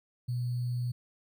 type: tone with sample-and-hold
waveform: sine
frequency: 122.6 Hz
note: B2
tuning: 12 cents flat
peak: -29 dBFS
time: 0.28-0.92 s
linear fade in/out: 10 ms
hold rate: 4410 Hz
effects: none